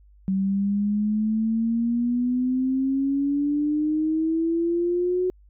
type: exponential sweep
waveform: sine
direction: up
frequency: 190.3 to 368.4 Hz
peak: -20 dBFS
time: 0.28-5.3 s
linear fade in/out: 0 ms
effects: added 50 Hz sine -50 dBFS peak until 5.49 s